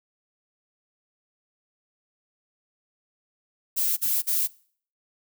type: noise bursts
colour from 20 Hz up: violet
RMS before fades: -24 dBFS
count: 3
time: 3.76-4.476 s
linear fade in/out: 20 ms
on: 210 ms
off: 43 ms
effects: noise-tail reverb RT60 0.5 s tail -22 dB re dry